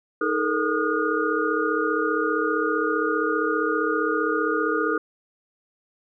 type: tone cluster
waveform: sine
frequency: 314 / 428.6 / 463.8 / 1227 / 1440 Hz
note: D#4 / A4 / A#4 / D#6 / F#6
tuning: +16 / -45 / -9 / -25 / -47 cents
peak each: -27 dBFS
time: 0.21-4.98 s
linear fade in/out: 5 ms
effects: none